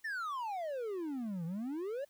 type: exponential two-way sweep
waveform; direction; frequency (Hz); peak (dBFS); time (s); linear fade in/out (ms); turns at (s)
triangle; down then up; 1850 to 160 to 592; -34; 0.04-2.05; 10; 1.45
effects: white hiss -70 dBFS RMS until 2.09 s